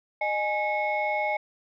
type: tone cluster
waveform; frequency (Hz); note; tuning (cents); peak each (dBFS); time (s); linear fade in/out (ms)
sine; 612 / 834 / 2185; D#5 / G#5 / C#7; -29 / +7 / -26; -28 / -27 / -28; 0.21-1.37; 5
effects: tanh soft clip ceiling -18 dBFS